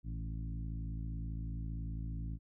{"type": "harmonic tone with a mistuned harmonic", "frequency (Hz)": 55.1, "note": "A1", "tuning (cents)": 3, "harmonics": [1, 2, 3, 4, 5, 6], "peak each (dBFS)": [-39, -43, -46, -54, -52, -62], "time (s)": [0.03, 2.39], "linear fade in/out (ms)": 50, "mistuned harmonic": 2, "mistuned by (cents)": 47, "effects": []}